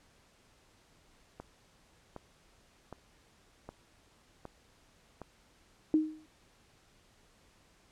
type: click train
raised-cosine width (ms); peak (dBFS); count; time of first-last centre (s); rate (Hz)
1; -29; 6; 1.4-5.217; 1.31
type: tone with exponential decay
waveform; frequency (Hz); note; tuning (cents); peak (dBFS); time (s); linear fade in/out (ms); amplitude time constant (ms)
sine; 311.1; D#4; 0; -20; 5.94-6.26; 1; 68
effects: pink hiss -65 dBFS RMS until 7.91 s + low-pass 9000 Hz 12 dB/octave